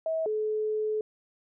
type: tone pair in turn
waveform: sine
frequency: 644 / 429.8 Hz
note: E5 / A4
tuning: -41 / -41 cents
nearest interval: perfect fifth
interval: 700 cents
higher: first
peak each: -26 dBFS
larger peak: neither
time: 0.06-0.26 / 0.26-1.01 s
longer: second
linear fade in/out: 2 ms
effects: none